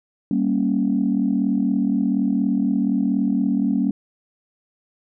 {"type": "chord", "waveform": "sine", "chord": "G diminished", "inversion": "none", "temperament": "equal", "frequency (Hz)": [196, 233.1, 277.2], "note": ["G3", "Bb3", "Db4"], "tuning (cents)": [0, 0, 0], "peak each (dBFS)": -21, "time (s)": [0.31, 3.91], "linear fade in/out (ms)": 2, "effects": ["tanh soft clip ceiling -9 dBFS"]}